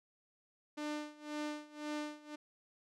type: tone with tremolo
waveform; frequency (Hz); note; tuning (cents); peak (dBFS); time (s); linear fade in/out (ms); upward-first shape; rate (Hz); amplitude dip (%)
sawtooth; 299.3; D4; +33; -33; 0.77-2.36; 10; sine; 1.9; 90
effects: low-pass 7000 Hz 12 dB/octave